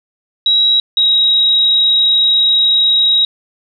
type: tone pair in turn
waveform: sine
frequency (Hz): 3857 / 3817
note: B7 / A#7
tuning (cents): -42 / +40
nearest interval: unison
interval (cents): 18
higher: first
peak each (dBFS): -8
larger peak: neither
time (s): 0.46-0.8 / 0.97-3.25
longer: second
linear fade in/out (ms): 2
effects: none